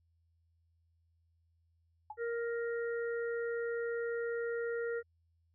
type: tone with exponential decay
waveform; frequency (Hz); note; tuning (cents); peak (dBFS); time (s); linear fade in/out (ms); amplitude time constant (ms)
sine; 851; G#5; +42; -37; 2.1-2.18; 5; 16
type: harmonic tone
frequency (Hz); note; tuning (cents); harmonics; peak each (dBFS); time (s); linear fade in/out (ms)
467.3; A#4; +4; 1 / 3 / 4; -34 / -44 / -46; 2.17-5.03; 50
effects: added 83 Hz sine -70 dBFS peak until 5.54 s